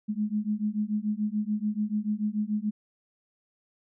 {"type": "beating tone pair", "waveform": "sine", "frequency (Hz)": [207.7, 214.6], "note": ["G#3", "A3"], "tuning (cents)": [0, -43], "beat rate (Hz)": 6.9, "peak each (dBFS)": -29, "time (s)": [0.08, 2.71], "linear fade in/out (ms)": 20, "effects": []}